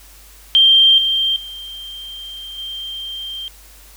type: tone with level steps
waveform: sine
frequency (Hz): 3164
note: G7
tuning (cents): +15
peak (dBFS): -7 / -14 / -29 / -25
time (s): 0.55-3.48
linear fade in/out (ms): 0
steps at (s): 0.98 / 1.36 / 2.58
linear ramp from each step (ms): 2
effects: added 50 Hz sine -44 dBFS peak until 3.96 s + white hiss -45 dBFS RMS until 3.96 s